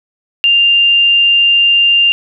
sine tone, 2794 Hz, F7, in tune, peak -6 dBFS, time 0.44-2.12 s, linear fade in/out 0 ms, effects none

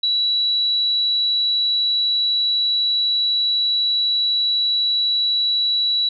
sine tone, 3924 Hz, B7, 12 cents flat, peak -16 dBFS, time 0.03-6.09 s, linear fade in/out 5 ms, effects none

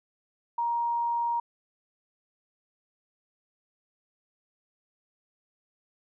sine tone, 941 Hz, A#5, 16 cents sharp, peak -25 dBFS, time 0.58-1.4 s, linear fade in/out 5 ms, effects none

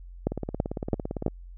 two click trains, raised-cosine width 2 ms, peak -10 / -17 dBFS, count 4 / 18, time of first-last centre 0.27-1.263 / 0.32-1.28 s, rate 3.02 / 17.7 Hz, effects added 44 Hz sine -41 dBFS peak until 1.57 s

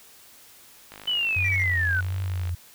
click train, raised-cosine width 0.3 ms, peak -25 dBFS, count 82, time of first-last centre 0.92-2.493 s, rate 51.5 Hz
sine linear sweep, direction down, 3032 to 1457 Hz, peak -22 dBFS, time 1.07-2.01 s, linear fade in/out 10 ms
sine tone with vibrato, 90.5 Hz, F#2, 38 cents flat, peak -25 dBFS, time 1.36-2.55 s, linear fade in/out 5 ms, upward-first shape triangle, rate 1.5 Hz, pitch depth 74 cents each way
triangle tone bursts, 1940 Hz, B6, 31 cents flat, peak -27 dBFS, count 3, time 1.44-1.637 s, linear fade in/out 10 ms, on 51 ms, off 22 ms
effects white hiss -51 dBFS RMS until 2.74 s

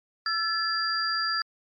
sine tone cluster, 1340 / 1727 / 4764 Hz, E6 / A6 / D8, +28 / -33 / +24 cents, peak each -29 / -30 / -28 dBFS, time 0.26-1.42 s, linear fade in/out 2 ms, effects MP3 64 kbps

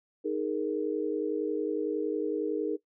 sine chord, D# suspended fourth, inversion none, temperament equal, 311.1 / 415.3 / 466.2 Hz, D#4 / G#4 / A#4, 0 / 0 / 0 cents, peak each -32 dBFS, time 0.24-2.77 s, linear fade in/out 20 ms, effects noise-tail reverb RT60 0.1 s tail -18 dB re dry

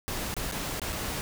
pink noise with dropouts, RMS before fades -33 dBFS, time 0.08-1.21 s, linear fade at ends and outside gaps 0 ms, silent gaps 0.341-0.366 / 0.514-0.522 / 0.797-0.817 / 0.923-0.927 s, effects none

